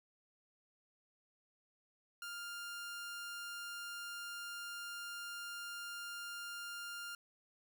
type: tone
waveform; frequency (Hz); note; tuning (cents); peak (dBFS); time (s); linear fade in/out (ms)
sawtooth; 1400; F6; +4; -40; 2.22-7.15; 2
effects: none